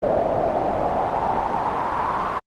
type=noise with band-pass filter sweep; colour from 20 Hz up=brown; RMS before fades=-22 dBFS; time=0.02-2.4 s; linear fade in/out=20 ms; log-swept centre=600 to 1100 Hz; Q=4.2; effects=Opus 32 kbps